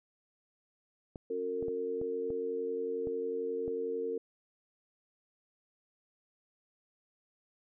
clicks, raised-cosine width 2 ms, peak -29 dBFS, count 7, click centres 1.158 / 1.626 / 1.683 / 2.015 / 2.304 / 3.072 / 3.679 s
harmonic tone, 91.1 Hz, F#2, 26 cents flat, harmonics 3 / 4 / 5, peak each -43 / -41 / -33 dBFS, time 1.3-4.18 s, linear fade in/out 5 ms
effects none

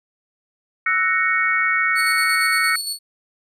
sine chord, F# dominant seventh, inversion third, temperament equal, 1318.5 / 1480 / 1864.7 / 2217 Hz, E6 / F#6 / A#6 / C#7, 0 / 0 / 0 / 0 cents, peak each -23 / -24 / -21 / -20 dBFS, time 0.86-2.76 s, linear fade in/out 5 ms
25% pulse tone with tremolo, 4418 Hz, C#8, 7 cents flat, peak -18 dBFS, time 1.95-2.99 s, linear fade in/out 50 ms, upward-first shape square, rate 8.7 Hz, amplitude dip 40%
effects none

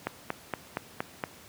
click train, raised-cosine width 0.5 ms, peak -14 dBFS, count 6, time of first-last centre 0.07-1.238 s, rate 4.28 Hz, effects pink hiss -51 dBFS RMS until 1.48 s + high-pass 100 Hz 12 dB/octave

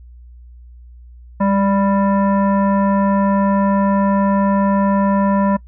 sine tone with frequency modulation, 199.4 Hz, G3, 30 cents sharp, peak -12 dBFS, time 1.4-5.57 s, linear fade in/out 10 ms, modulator 788 Hz, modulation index 0.89, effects noise-tail reverb RT60 0.1 s tail -23 dB re dry + added 60 Hz sine -37 dBFS peak until 5.67 s

